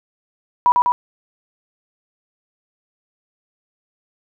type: tone with echo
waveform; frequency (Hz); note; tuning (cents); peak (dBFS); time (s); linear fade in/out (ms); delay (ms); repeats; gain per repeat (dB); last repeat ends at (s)
sine; 976; B5; -21; -9; 0.66-0.72; 0; 100; 2; -2; 0.92
effects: none